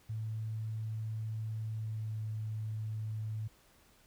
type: tone with pitch glide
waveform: sine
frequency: 110 to 108.86 Hz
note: A2 to A2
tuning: 0 to -18 cents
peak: -35 dBFS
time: 0.09-3.48 s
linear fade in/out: 10 ms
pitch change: -18 cents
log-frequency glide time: 1.71-2.19 s
effects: pink hiss -65 dBFS RMS until 4.06 s